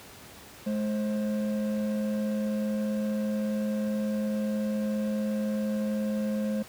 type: tone pair together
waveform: triangle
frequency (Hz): 212.5 / 529.2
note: G#3 / C5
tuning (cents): +40 / +20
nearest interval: octave + major third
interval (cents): 1580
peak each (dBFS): -25 / -32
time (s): 0.66-6.63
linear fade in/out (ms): 10
effects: pink hiss -48 dBFS RMS until 6.68 s + high-pass 80 Hz 12 dB/octave